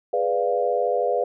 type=chord; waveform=sine; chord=G# diminished seventh; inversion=none; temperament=equal; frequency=415.3 / 493.9 / 587.3 / 698.5 Hz; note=G#4 / B4 / D5 / F5; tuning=0 / 0 / 0 / 0 cents; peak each=-27 / -23 / -26 / -25 dBFS; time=0.13-1.24 s; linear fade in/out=5 ms; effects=none